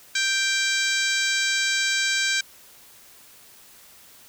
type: harmonic tone with a mistuned harmonic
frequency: 784 Hz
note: G5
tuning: in tune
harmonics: 2 / 3 / 4 / 5 / 6 / 7 / 8 / 9 / 10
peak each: -25 / -27 / -31 / -29 / -32 / -33 / -32 / -35 / -34 dBFS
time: 0.15-2.41 s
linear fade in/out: 5 ms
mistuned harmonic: 4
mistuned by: +22 cents
effects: white hiss -50 dBFS RMS until 4.28 s